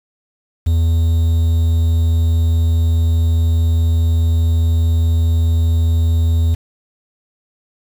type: tone with quantisation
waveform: triangle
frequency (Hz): 82.4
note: E2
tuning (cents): 0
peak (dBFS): -9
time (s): 0.66-6.55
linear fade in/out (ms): 10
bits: 6
effects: none